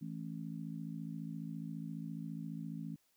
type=harmonic tone; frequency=54.6 Hz; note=A1; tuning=13 cents flat; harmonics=3 / 4 / 5; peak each=-43 / -45 / -47 dBFS; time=0.01-2.96 s; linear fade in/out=10 ms; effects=white hiss -75 dBFS RMS until 3.16 s